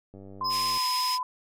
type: click train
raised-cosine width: 2 ms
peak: -33 dBFS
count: 63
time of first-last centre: 0.14-0.774 s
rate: 97.8 Hz
type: tone with pitch glide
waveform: sine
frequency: 1036 to 1006.5 Hz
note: C6 to B5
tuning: -17 to +33 cents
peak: -27 dBFS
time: 0.41-1.23 s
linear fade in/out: 2 ms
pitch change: -50 cents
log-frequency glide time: 0.69-0.86 s
type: tone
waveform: triangle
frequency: 5090 Hz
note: D#8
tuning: 39 cents sharp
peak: -27 dBFS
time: 0.44-1.18 s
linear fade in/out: 20 ms
type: band-pass noise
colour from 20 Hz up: pink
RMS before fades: -36 dBFS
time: 0.49-1.19 s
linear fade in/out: 50 ms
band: 2000 to 14000 Hz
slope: 48 dB/octave
effects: none